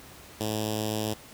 5% pulse tone with notch filter, 107.7 Hz, A2, 37 cents flat, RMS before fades -30 dBFS, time 0.4-1.14 s, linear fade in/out 10 ms, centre 1300 Hz, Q 0.52, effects pink hiss -48 dBFS RMS until 1.33 s + high-pass 60 Hz 12 dB/octave

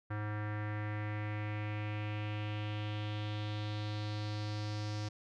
square tone with low-pass filter sweep, 105.5 Hz, G#2, 28 cents sharp, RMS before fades -38 dBFS, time 0.1-5.09 s, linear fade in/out 10 ms, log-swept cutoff 1600 to 5300 Hz, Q 3.1, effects none

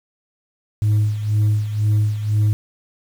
sine tone with tremolo, 105.9 Hz, G#2, 34 cents sharp, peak -10 dBFS, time 0.82-2.53 s, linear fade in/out 0 ms, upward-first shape sine, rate 2 Hz, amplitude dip 75%, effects tanh soft clip ceiling -12 dBFS + 7-bit

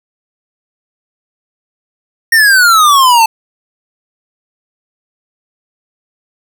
square exponential sweep, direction down, 1864.7 to 873 Hz, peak -5 dBFS, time 2.32-3.26 s, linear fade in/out 5 ms, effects none

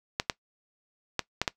clicks, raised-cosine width 0.2 ms, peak -8 dBFS, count 5, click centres 0.199 / 0.298 / 1.193 / 1.416 / 1.478 s, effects noise-tail reverb RT60 0.1 s tail -20 dB re dry

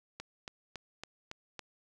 click train, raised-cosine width 0.2 ms, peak -24 dBFS, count 6, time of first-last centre 0.2-1.593 s, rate 3.59 Hz, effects none

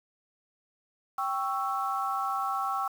sine chord, C# diminished, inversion second, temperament equal with one note detuned, 784 / 1108.7 / 1323.9 Hz, G5 / C#6 / E6, 0 / 0 / +7 cents, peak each -32 dBFS, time 1.18-2.88 s, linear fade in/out 5 ms, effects 8-bit

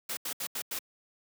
white noise bursts at uneven times, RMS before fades -35 dBFS, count 5, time 0.09-0.17 / 0.25-0.33 / 0.4-0.47 / 0.55-0.62 / 0.71-0.79 s, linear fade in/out 5 ms, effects high-pass 150 Hz 12 dB/octave

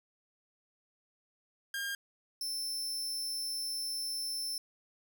sawtooth tone pair in turn, 1610 / 5325 Hz, G6 / E8, +46 / +17 cents, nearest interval octave + major sixth, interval 2071 cents, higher second, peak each -31 / -32 dBFS, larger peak first, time 1.74-1.95 / 2.41-4.58 s, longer second, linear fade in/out 2 ms, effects none

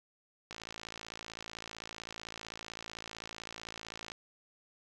click train, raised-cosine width 0.2 ms, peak -25 dBFS, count 202, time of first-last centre 0.51-4.119 s, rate 55.7 Hz, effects none

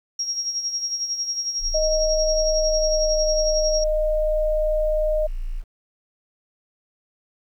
sine tone with tremolo, 5600 Hz, F8, 4 cents sharp, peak -21 dBFS, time 0.19-3.84 s, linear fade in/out 5 ms, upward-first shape sine, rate 11 Hz, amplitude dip 60%
sine tone, 28.57 Hz, A#0, 34 cents flat, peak -24 dBFS, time 1.59-5.64 s, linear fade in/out 50 ms
sine tone with pitch glide, 622.3 to 616.6 Hz, D#5 to D#5, 0 to -16 cents, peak -19 dBFS, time 1.74-5.27 s, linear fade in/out 10 ms, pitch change -16 cents, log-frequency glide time 2.56-3.17 s
effects 9-bit

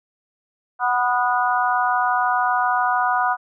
harmonic tone with a mistuned harmonic, 246.9 Hz, B3, in tune, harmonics 3 / 4 / 5 / 6, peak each -21 / -22 / -23 / -24 dBFS, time 0.79-3.37 s, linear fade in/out 50 ms, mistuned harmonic 6, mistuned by -25 cents, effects none

